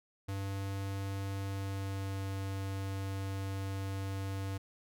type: tone with pitch glide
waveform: square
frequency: 98 to 97.21 Hz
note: G2 to G2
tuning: 0 to -14 cents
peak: -36 dBFS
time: 0.28-4.58 s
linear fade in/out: 10 ms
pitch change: -14 cents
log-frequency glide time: 1.41-2.21 s
effects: none